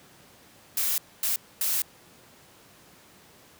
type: noise bursts at uneven times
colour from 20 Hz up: blue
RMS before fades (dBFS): -26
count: 3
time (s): 0.77-0.98 / 1.23-1.36 / 1.61-1.82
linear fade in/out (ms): 2
effects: pink hiss -54 dBFS RMS until 3.59 s + high-pass 100 Hz 12 dB/octave